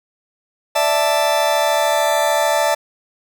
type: chord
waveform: 40% pulse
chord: D suspended second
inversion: none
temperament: just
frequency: 587.3 / 660.7 / 881 Hz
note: D5 / E5 / A5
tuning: 0 / +4 / +2 cents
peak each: -18 dBFS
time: 0.75-2.75 s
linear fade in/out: 10 ms
effects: none